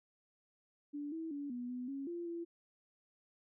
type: tone with pitch steps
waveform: sine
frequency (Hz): 290.7 / 324.5 / 285.7 / 244.5 / 249.2 / 274.9 / 344.4 / 339.1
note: D4 / E4 / D4 / B3 / B3 / C#4 / F4 / E4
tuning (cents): -18 / -27 / -48 / -17 / +16 / -14 / -24 / +49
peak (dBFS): -39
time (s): 0.93-2.45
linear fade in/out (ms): 20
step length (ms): 190
effects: none